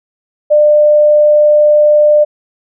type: tone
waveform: sine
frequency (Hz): 598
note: D5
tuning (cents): +31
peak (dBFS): -4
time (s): 0.5-2.25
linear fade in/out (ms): 20
effects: none